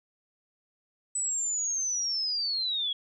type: linear sweep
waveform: sine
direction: down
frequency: 8010 to 3292 Hz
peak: -27 dBFS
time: 1.15-2.93 s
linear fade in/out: 5 ms
effects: none